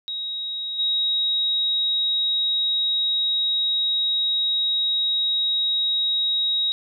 sine tone with level steps, 3800 Hz, A#7, 33 cents sharp, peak -26 / -19 dBFS, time 0.08-6.72 s, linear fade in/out 0 ms, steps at 0.78 s, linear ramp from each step 20 ms, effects none

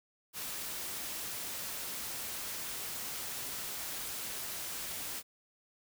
white noise, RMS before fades -40 dBFS, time 0.33-5.23 s, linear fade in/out 50 ms, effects none

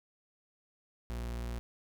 40% pulse tone, 59 Hz, A#1, 22 cents sharp, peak -35 dBFS, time 1.1-1.59 s, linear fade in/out 0 ms, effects none

